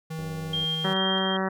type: tone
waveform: square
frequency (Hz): 160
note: D#3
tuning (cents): +49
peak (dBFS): -32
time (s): 0.1-0.94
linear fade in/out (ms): 10
type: click train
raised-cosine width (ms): 2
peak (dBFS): -29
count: 43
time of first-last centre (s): 0.19-0.642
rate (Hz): 92.9
type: tone with tremolo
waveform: sine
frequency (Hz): 3199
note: G7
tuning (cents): +34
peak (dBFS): -25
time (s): 0.53-1.37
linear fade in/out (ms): 5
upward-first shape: square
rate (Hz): 2.3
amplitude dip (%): 30
type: harmonic tone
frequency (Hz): 190.2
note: F#3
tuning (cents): +48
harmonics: 1 / 2 / 3 / 4 / 5 / 6 / 7 / 8 / 9 / 10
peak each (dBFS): -28 / -31 / -33 / -34 / -35 / -36 / -36 / -37 / -38 / -38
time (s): 0.84-1.49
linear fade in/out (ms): 10
effects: none